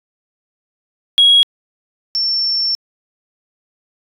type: tone pair in turn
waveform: sine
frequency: 3310 / 5419 Hz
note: G#7 / E8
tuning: -6 / +47 cents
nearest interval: major sixth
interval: 853 cents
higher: second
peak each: -5 / -14 dBFS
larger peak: first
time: 1.18-1.43 / 2.15-2.75 s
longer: second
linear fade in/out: 0 ms
effects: tanh soft clip ceiling -3 dBFS